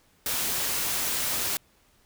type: noise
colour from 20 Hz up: white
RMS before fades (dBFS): -28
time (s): 0.26-1.57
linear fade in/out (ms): 2
effects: pink hiss -63 dBFS RMS until 2.05 s